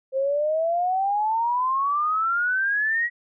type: exponential sweep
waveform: sine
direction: up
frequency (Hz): 523.3 to 1933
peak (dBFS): -20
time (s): 0.12-3.1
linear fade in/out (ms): 50
effects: none